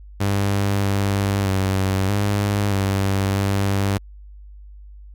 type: tone with pitch steps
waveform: sawtooth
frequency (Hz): 99.9 / 99.3 / 95.7 / 101.8 / 97.6 / 98.8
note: G2 / G2 / G2 / G#2 / G2 / G2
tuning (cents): +33 / +23 / -41 / -34 / -7 / +14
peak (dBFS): -14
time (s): 0.2-3.98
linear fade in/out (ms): 10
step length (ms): 630
effects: added 50 Hz sine -38 dBFS peak until 5.14 s